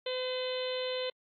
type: harmonic tone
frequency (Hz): 509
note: C5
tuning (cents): -48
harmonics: 1 / 2 / 3 / 4 / 5 / 6 / 7 / 8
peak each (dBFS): -33 / -46 / -49 / -46 / -47 / -42 / -42 / -44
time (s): 0.06-1.1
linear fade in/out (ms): 5
effects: AAC 64 kbps